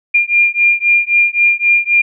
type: beating tone pair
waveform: sine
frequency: 2401 / 2404.8 Hz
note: D7 / D7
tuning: +38 / +40 cents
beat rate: 3.8 Hz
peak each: -12 dBFS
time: 0.14-2.02 s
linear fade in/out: 10 ms
effects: none